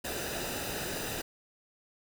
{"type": "noise with comb filter", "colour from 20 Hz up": "pink", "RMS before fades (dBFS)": -36, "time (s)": [0.04, 1.22], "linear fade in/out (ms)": 10, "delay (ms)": 0.91, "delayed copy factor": -0.6, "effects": []}